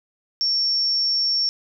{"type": "tone", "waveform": "sine", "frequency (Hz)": 5470, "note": "F8", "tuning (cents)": -37, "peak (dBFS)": -18, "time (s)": [0.41, 1.49], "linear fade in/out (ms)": 0, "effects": []}